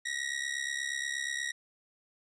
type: ring-modulated tone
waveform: sawtooth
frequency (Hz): 1900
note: A#6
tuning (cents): +33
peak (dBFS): -26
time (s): 0.05-1.52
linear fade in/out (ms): 10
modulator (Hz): 34.2
effects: resampled to 22050 Hz